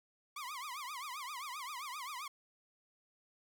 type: tone with vibrato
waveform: sawtooth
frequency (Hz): 1097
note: C#6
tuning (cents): -18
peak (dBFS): -38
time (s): 0.36-2.28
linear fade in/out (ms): 5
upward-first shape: triangle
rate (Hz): 7.6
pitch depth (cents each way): 250
effects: none